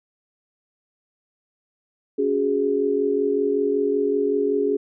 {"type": "chord", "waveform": "sine", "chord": "C# suspended fourth", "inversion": "none", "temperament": "equal with one note detuned", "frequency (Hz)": [279.9, 370, 415.3], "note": ["C#4", "F#4", "G#4"], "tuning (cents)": [17, 0, 0], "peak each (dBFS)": [-25, -26, -20], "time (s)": [2.18, 4.77], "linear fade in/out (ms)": 10, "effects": []}